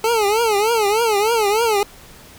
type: tone with vibrato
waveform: 25% pulse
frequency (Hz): 434.2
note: A4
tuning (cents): -23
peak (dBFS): -11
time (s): 0.04-1.83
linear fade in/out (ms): 2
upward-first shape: triangle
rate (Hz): 3.3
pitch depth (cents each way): 170
effects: pink hiss -43 dBFS RMS until 2.38 s